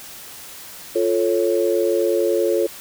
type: chord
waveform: sine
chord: F augmented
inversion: none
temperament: equal with one note detuned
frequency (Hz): 349.2 / 440 / 550.9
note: F4 / A4 / C#5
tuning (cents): 0 / 0 / -11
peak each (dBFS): -20 / -20 / -21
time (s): 0.95-2.67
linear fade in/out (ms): 10
effects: white hiss -38 dBFS RMS until 2.8 s